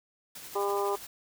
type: noise with tremolo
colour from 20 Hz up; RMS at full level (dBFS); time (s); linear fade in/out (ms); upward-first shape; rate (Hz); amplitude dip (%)
white; -43; 0.35-1.07; 5; sine; 12; 40
type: harmonic tone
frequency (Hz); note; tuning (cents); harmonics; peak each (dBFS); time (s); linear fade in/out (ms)
200.9; G3; +43; 2 / 3 / 4 / 5 / 6; -29 / -38 / -34 / -34 / -37; 0.55-0.96; 10
effects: none